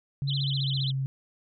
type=tone with pitch glide; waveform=sine; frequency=138.59 to 134.26 Hz; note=C#3 to C3; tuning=0 to +45 cents; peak=-26 dBFS; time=0.22-1.06 s; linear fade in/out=0 ms; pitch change=-55 cents; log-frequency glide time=0.35-0.92 s
type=tone with vibrato; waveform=sine; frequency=3520 Hz; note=A7; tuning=in tune; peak=-30 dBFS; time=0.27-0.92 s; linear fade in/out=20 ms; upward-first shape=sine; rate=15 Hz; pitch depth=280 cents each way
effects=none